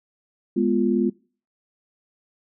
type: chord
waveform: sine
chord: F diminished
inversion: first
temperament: equal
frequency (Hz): 207.7 / 246.9 / 349.2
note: Ab3 / Cb4 / F4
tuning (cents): 0 / 0 / 0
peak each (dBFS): -22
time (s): 0.56-1.1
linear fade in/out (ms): 10
effects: noise-tail reverb RT60 0.4 s tail -23 dB re dry